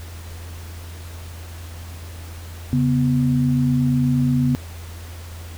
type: tone pair together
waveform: sine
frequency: 138.59 / 246.9 Hz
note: C#3 / B3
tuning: 0 / 0 cents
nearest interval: minor seventh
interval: 1000 cents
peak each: -18 dBFS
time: 2.73-4.55 s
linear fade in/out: 0 ms
effects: added 84 Hz sine -33 dBFS peak until 5.57 s + pink hiss -42 dBFS RMS until 5.57 s